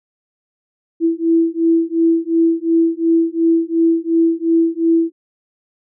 sine beating tone pair, 329.2 / 332 Hz, E4 / E4, -2 / +12 cents, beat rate 2.8 Hz, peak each -15 dBFS, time 1-5.12 s, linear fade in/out 50 ms, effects none

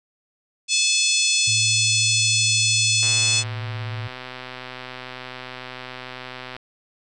harmonic tone, 863 Hz, A5, 34 cents flat, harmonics 3 / 4 / 5 / 6 / 7 / 8 / 9 / 10, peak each -23 / -24 / -25 / -26 / -26 / -27 / -28 / -28 dBFS, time 0.68-3.44 s, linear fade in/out 50 ms
sine tone with vibrato, 110 Hz, A2, in tune, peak -27 dBFS, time 1.47-4.08 s, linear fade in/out 10 ms, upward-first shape square, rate 13 Hz, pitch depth 15 cents each way
click train, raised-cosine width 0.3 ms, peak -18 dBFS, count 450, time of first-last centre 3.03-6.565 s, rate 127 Hz
effects none

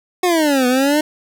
25% pulse exponential two-way sweep, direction down then up, 370 to 245.7 to 308.9 Hz, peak -9 dBFS, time 0.23-1.01 s, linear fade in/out 5 ms, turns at 0.67 s, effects none

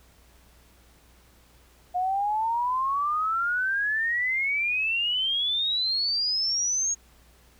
sine exponential sweep, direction up, 714 to 6645 Hz, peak -23 dBFS, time 1.94-6.95 s, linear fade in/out 20 ms, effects added 60 Hz sine -57 dBFS peak until 7.59 s + pink hiss -59 dBFS RMS until 7.59 s

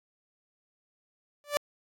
sawtooth tone with exponential growth, 584 Hz, D5, 10 cents flat, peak -17 dBFS, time 1.44-1.57 s, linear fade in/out 0 ms, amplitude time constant 28 ms, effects AAC 64 kbps

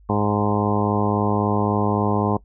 harmonic tone with a mistuned harmonic, 103.7 Hz, G#2, 2 cents flat, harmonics 1 / 2 / 3 / 4 / 5 / 6 / 7 / 8 / 9 / 10, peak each -24 / -23 / -27 / -26 / -30 / -32 / -29 / -29 / -29 / -29 dBFS, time 0.09-2.37 s, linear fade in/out 5 ms, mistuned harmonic 9, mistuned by -20 cents, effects noise-tail reverb RT60 0.1 s tail -21 dB re dry + added 50 Hz sine -47 dBFS peak until 2.44 s

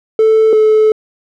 triangle tone pair in turn, 440 / 432.9 Hz, A4 / A4, 0 / -28 cents, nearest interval unison, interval 28 cents, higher first, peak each -3 dBFS, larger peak neither, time 0.19-0.53 / 0.53-0.92 s, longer second, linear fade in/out 2 ms, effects tanh soft clip ceiling -1 dBFS

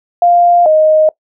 sine tone pair in turn, 698.5 / 622.3 Hz, F5 / D#5, 0 / 0 cents, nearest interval major second, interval 200 cents, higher first, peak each -5 dBFS, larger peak neither, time 0.22-0.66 / 0.66-1.09 s, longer first, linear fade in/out 2 ms, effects noise-tail reverb RT60 0.1 s tail -21 dB re dry

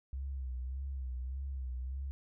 sine tone with vibrato, 65.3 Hz, C2, 3 cents flat, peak -36 dBFS, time 0.13-2.11 s, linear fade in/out 0 ms, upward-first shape sine, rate 1.7 Hz, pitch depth 80 cents each way, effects none

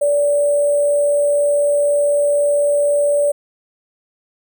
sine tone with sample-and-hold, 578 Hz, D5, 28 cents flat, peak -12 dBFS, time 0.01-3.32 s, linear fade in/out 10 ms, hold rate 8820 Hz, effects none

